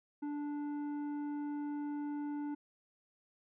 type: tone with tanh clipping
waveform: triangle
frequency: 292.4 Hz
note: D4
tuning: 7 cents flat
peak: -38 dBFS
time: 0.22-2.55 s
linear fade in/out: 10 ms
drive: 13 dB
effects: none